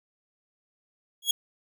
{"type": "tone with exponential growth", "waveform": "sawtooth", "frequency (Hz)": 3322, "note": "G#7", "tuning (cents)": 0, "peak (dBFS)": -14, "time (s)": [1.22, 1.31], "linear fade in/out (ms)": 5, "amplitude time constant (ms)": 19, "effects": []}